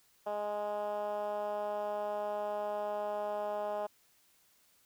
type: tone with band-pass filter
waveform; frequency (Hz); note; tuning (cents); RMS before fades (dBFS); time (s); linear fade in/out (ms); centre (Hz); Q
10% pulse; 207.7; G#3; 0; -36; 0.26-3.87; 10; 680; 3.2
effects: white hiss -68 dBFS RMS until 4.85 s